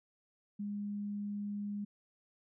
sine tone, 204.8 Hz, G#3, 24 cents flat, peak -36 dBFS, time 0.59-1.85 s, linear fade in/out 10 ms, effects none

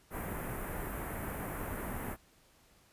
pink band-stop noise, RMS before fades -39 dBFS, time 0.1-2.17 s, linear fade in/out 50 ms, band 2000 to 11000 Hz, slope 24 dB/octave, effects pink hiss -65 dBFS RMS until 2.92 s + resampled to 32000 Hz

